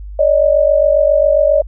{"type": "tone pair together", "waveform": "sine", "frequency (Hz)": [569, 616.4], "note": ["C#5", "D#5"], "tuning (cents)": [45, -16], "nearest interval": "minor second", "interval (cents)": 139, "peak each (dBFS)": -11, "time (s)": [0.19, 1.62], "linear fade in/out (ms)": 5, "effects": ["added 50 Hz sine -26 dBFS peak until 1.67 s"]}